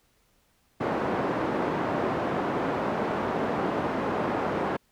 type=band-pass noise; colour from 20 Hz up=pink; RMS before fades=-28 dBFS; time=0.8-4.77 s; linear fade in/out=10 ms; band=230 to 1100 Hz; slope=12 dB/octave; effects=pink hiss -67 dBFS RMS until 4.91 s